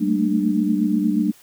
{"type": "tone cluster", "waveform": "sine", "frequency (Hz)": [193.4, 218.9, 227.3, 298.3], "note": ["G3", "A3", "A#3", "D4"], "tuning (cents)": [-23, -9, -43, 27], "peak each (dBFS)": [-22, -23, -23, -21], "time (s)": [0, 1.32], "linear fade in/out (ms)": 20, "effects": ["white hiss -51 dBFS RMS until 1.42 s"]}